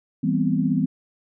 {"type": "chord", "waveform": "sine", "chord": "C major seventh", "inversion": "first", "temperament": "just", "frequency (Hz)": [163.52, 196.22, 245.3, 261.6], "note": ["E3", "G3", "B3", "C4"], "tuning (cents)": [-14, 2, -12, 0], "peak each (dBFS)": -24, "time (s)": [0.23, 0.86], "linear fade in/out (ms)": 10, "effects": []}